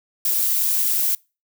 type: noise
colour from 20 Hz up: violet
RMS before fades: -20 dBFS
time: 0.25-1.15 s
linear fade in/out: 2 ms
effects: noise-tail reverb RT60 0.3 s tail -26 dB re dry